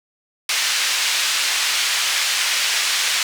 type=band-pass noise; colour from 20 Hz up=pink; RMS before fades=-20 dBFS; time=0.49-3.23 s; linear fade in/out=2 ms; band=2100 to 6800 Hz; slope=12 dB/octave; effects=none